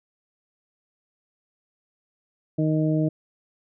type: harmonic tone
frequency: 155.56 Hz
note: D#3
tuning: in tune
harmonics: 1 / 2 / 3 / 4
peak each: -22 / -23 / -33 / -30 dBFS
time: 2.58-3.09 s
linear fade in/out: 10 ms
effects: none